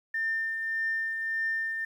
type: tone with tremolo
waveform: sine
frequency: 1800 Hz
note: A6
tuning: 39 cents sharp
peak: -25 dBFS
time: 0.14-1.85 s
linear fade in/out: 5 ms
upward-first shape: triangle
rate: 1.7 Hz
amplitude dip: 45%
effects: tanh soft clip ceiling -21 dBFS + 10-bit